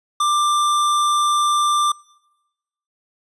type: tone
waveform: square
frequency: 1185 Hz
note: D6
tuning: 15 cents sharp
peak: -16 dBFS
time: 0.2-1.92 s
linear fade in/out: 5 ms
effects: noise-tail reverb RT60 1.0 s tail -25 dB re dry + resampled to 24000 Hz